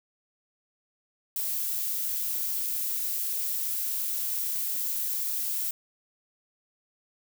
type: noise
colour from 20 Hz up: violet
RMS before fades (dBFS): -30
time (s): 1.36-5.71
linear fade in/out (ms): 2
effects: none